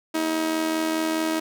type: tone with amplitude modulation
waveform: sawtooth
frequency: 318 Hz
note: D#4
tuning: 38 cents sharp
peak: -16 dBFS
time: 0.14-1.4 s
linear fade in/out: 10 ms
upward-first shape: sine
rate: 84.8 Hz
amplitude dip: 55%
effects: none